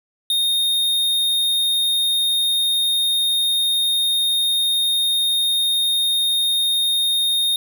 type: tone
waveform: square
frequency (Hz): 3691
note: A#7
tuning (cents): -18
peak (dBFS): -17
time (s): 0.3-7.56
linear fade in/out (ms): 2
effects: none